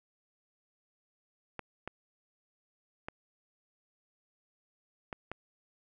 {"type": "clicks", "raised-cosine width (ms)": 0.5, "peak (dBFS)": -23, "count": 5, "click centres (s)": [1.593, 1.876, 3.085, 5.128, 5.316], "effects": []}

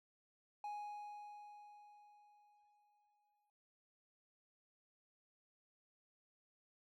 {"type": "tone with exponential decay", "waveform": "triangle", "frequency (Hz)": 830.6, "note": "G#5", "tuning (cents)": 0, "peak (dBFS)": -40, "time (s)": [0.64, 3.5], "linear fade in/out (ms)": 2, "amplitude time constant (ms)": 620, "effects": []}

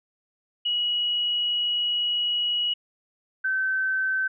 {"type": "tone pair in turn", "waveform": "sine", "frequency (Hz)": [2913, 1538.2], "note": ["F#7", "G6"], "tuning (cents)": [-28, -33], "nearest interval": "major seventh", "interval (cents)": 1105, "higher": "first", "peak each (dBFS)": -22, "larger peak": "neither", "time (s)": [[0.65, 2.74], [3.44, 4.28]], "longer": "first", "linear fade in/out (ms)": 10, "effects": []}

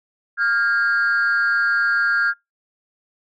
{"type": "tone pair together", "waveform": "sine", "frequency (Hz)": [1400, 1624.3], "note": ["F6", "G#6"], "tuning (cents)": [4, -39], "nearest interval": "minor third", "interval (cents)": 257, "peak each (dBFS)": -17, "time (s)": [0.37, 2.34], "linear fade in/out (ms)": 50, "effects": ["noise-tail reverb RT60 0.2 s tail -26 dB re dry", "tanh soft clip ceiling -12 dBFS"]}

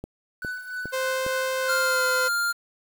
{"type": "click train", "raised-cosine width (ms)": 2, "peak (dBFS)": -21, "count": 4, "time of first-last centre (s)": [0.04, 1.264], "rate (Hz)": 2.45}
{"type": "tone with tremolo", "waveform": "triangle", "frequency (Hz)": 1494, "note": "F#6", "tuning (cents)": 16, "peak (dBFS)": -26, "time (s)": [0.42, 1.78], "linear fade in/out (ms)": 2, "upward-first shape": "triangle", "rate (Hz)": 3.4, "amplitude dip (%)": 75}
{"type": "tone with pitch glide", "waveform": "sawtooth", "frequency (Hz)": [522, 511.3], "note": ["C5", "C5"], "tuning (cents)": [-4, -40], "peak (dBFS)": -21, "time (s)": [0.92, 2.29], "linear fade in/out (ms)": 20, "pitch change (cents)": -36, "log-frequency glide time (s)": [1.8, 2.04]}
{"type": "tone", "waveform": "square", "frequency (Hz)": 1400, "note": "F6", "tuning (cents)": 4, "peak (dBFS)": -23, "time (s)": [1.68, 2.53], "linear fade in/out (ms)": 20}
{"effects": ["8-bit"]}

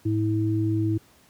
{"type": "tone pair together", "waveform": "sine", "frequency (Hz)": [107.49, 323.6], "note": ["A2", "E4"], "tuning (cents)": [-40, -32], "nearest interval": "octave + perfect fifth", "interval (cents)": 1908, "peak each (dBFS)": [-23, -24], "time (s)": [0.05, 0.98], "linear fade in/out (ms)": 10, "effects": ["pink hiss -57 dBFS RMS until 1.29 s", "high-pass 60 Hz 12 dB/octave"]}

